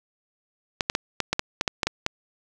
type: clicks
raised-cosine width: 0.2 ms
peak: -5 dBFS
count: 11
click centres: 0.808 / 0.899 / 0.951 / 1.203 / 1.33 / 1.394 / 1.611 / 1.678 / 1.832 / 1.87 / 2.064 s
effects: none

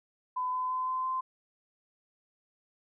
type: tone with pitch steps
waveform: sine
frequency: 1008 / 1015 / 1022.1 / 1029.2 / 1036.3 Hz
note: B5 / B5 / C6 / C6 / C6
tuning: +35 / +47 / -41 / -29 / -17 cents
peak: -29 dBFS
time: 0.36-1.21 s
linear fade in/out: 10 ms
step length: 170 ms
effects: none

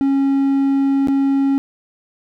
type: tone with dropouts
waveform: triangle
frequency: 274.3 Hz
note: C#4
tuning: 18 cents flat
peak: -11 dBFS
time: 0.01-1.58 s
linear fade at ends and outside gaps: 0 ms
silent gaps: 1.073-1.084 s
effects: none

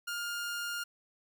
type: tone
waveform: sawtooth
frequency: 1411 Hz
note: F6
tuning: 17 cents sharp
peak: -31 dBFS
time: 0.07-0.84 s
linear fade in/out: 10 ms
effects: none

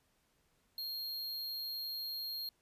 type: tone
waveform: square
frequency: 4237 Hz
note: C8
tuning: 21 cents sharp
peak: -39 dBFS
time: 0.78-2.49 s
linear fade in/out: 2 ms
effects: pink hiss -75 dBFS RMS until 2.61 s + resampled to 32000 Hz

